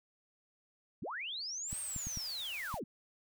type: linear two-way sweep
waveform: sine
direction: up then down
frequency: 94.3 to 8720 to 147.5 Hz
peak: -38 dBFS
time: 1.02-2.84 s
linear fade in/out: 5 ms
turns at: 1.8 s
type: band-stop noise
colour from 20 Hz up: white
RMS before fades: -50 dBFS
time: 1.67-2.8 s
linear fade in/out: 50 ms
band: 150 to 490 Hz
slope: 96 dB/octave
type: clicks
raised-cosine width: 5 ms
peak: -30 dBFS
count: 5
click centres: 1.729 / 1.963 / 2.07 / 2.173 / 2.742 s
effects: none